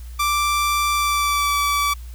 sawtooth tone with pitch glide, 1174 to 1152.5 Hz, D6 to D6, -1 to -33 cents, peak -14 dBFS, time 0.19-1.94 s, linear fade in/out 10 ms, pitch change -32 cents, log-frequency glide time 0.93-1.56 s, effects added 60 Hz sine -32 dBFS peak until 2.14 s + white hiss -50 dBFS RMS until 2.14 s

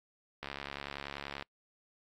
click train, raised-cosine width 0.3 ms, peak -23 dBFS, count 71, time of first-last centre 0.43-1.424 s, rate 70.4 Hz, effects noise-tail reverb RT60 0.1 s tail -25 dB re dry + AAC 64 kbps

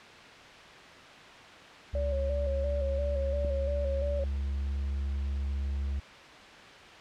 triangle tone, 69.3 Hz, C#2, in tune, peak -27 dBFS, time 1.93-6 s, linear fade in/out 10 ms
sine tone with vibrato, 562 Hz, C#5, 24 cents sharp, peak -31 dBFS, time 1.95-4.24 s, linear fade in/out 2 ms, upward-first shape square, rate 2.9 Hz, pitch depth 39 cents each way
click, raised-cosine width 3 ms, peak -27 dBFS, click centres 3.448 s
effects white hiss -48 dBFS RMS until 7 s + low-pass 3000 Hz 12 dB/octave

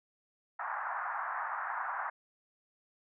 pink band-pass noise, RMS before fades -37 dBFS, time 0.59-2.1 s, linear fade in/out 5 ms, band 770 to 1700 Hz, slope 48 dB/octave, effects none

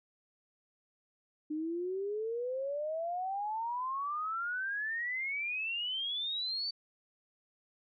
sine exponential sweep, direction up, 300 to 4600 Hz, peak -33 dBFS, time 1.5-6.71 s, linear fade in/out 10 ms, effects none

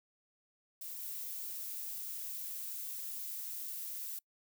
violet noise with level steps, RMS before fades -44 / -42 dBFS, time 0.81-4.19 s, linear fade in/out 5 ms, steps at 1.02 s, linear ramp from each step 10 ms, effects noise-tail reverb RT60 0.1 s tail -25 dB re dry

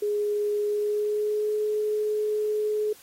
sine tone with pitch glide, 415.7 to 424.4 Hz, G#4 to G#4, +2 to +38 cents, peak -23 dBFS, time 0.02-2.93 s, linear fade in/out 5 ms, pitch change +36 cents, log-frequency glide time 0.65-1.55 s, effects white hiss -52 dBFS RMS until 3.02 s + AAC 48 kbps

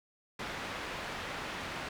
white low-pass noise, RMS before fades -40 dBFS, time 0.39-1.89 s, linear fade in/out 5 ms, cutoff 2200 Hz, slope 12 dB/octave, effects none

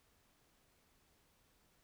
silence, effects pink hiss -73 dBFS RMS until 1.83 s

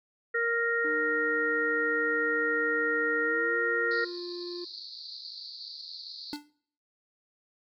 harmonic tone, 466.2 Hz, A#4, in tune, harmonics 1 / 3 / 4, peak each -30 / -31 / -29 dBFS, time 0.34-4.05 s, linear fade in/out 10 ms
triangle tone with pitch glide, 305.6 to 351 Hz, D#4 to F4, -31 to +9 cents, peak -34 dBFS, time 0.84-4.65 s, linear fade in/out 10 ms, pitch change +240 cents, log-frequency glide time 3.22-3.57 s
white band-pass noise, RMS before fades -43 dBFS, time 3.91-6.36 s, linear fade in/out 0 ms, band 4100 to 4700 Hz, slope 96 dB/octave
square tone with exponential decay, 293.7 Hz, D4, in tune, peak -31 dBFS, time 6.33-6.5 s, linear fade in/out 1 ms, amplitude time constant 35 ms
effects noise-tail reverb RT60 0.6 s tail -23 dB re dry

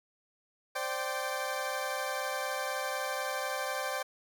20% pulse chord, C suspended second, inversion none, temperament equal with one note detuned, 523.3 / 587.3 / 779 Hz, C5 / D5 / G5, 0 / 0 / -11 cents, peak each -32 dBFS, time 0.75-4.03 s, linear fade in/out 10 ms, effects none

